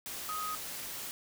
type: tone in noise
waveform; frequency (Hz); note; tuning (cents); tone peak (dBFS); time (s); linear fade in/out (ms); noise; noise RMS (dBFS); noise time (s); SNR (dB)
sine; 1255; D#6; +15; -35; 0.29-0.55; 0; white; -41; 0.06-1.11; +3
effects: none